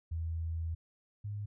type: tone pair in turn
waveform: sine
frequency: 82 / 103.31 Hz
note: E2 / G#2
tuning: -9 / -9 cents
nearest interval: major third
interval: 400 cents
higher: second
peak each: -33 / -36 dBFS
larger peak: first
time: 0.11-0.75 / 1.24-1.46 s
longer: first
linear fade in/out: 10 ms
effects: none